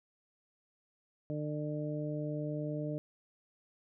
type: harmonic tone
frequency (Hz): 150.1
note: D3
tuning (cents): +38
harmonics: 1 / 2 / 3 / 4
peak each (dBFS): -37 / -39 / -44 / -41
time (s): 1.3-2.98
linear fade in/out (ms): 0
effects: none